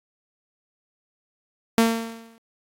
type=tone with exponential decay; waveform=sawtooth; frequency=227.8 Hz; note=A#3; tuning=40 cents flat; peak=-9 dBFS; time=1.78-2.38 s; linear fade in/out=0 ms; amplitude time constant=130 ms; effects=AAC 64 kbps